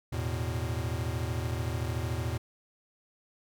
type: chord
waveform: square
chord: E suspended fourth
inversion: none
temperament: equal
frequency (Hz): 82.41 / 110 / 123.47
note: E2 / A2 / B2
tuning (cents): 0 / 0 / 0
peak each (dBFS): -35 / -35 / -36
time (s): 0.12-2.38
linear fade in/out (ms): 10
effects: none